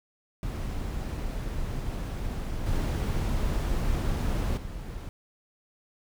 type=noise with level steps; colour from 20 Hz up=brown; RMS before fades=-32 / -27 / -37 dBFS; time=0.43-5.09 s; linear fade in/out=0 ms; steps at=2.66 / 4.57 s; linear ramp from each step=5 ms; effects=none